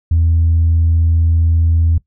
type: tone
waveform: sine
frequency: 82.41 Hz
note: E2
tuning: in tune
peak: -8 dBFS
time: 0.11-1.98 s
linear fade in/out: 5 ms
effects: noise-tail reverb RT60 0.1 s tail -20 dB re dry + tanh soft clip ceiling -6 dBFS